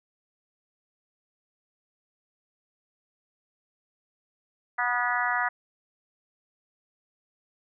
harmonic tone with a mistuned harmonic, 243.8 Hz, B3, 22 cents flat, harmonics 3 / 4 / 5 / 6 / 7 / 8, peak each -31 / -31 / -31 / -31 / -31 / -31 dBFS, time 4.78-5.49 s, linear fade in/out 10 ms, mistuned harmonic 5, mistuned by +18 cents, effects none

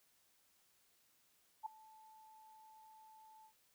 sine tone with ADSR envelope, 875 Hz, A5, 10 cents flat, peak -37 dBFS, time 1.63-3.53 s, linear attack 30 ms, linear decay 5 ms, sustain -22 dB, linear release 82 ms, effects white hiss -74 dBFS RMS until 3.74 s

